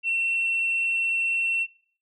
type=tone with frequency modulation; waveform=sine; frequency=2708 Hz; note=E7; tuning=46 cents sharp; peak=-21 dBFS; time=0.03-1.67 s; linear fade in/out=50 ms; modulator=30.1 Hz; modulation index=0.47; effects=noise-tail reverb RT60 0.5 s tail -22 dB re dry + tanh soft clip ceiling -18 dBFS